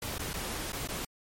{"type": "noise with dropouts", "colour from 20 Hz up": "pink", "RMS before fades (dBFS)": -36, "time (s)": [0.02, 1.05], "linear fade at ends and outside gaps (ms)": 5, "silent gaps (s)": [[0.183, 0.192], [0.334, 0.338], [0.722, 0.729], [0.876, 0.886]], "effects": ["MP3 64 kbps"]}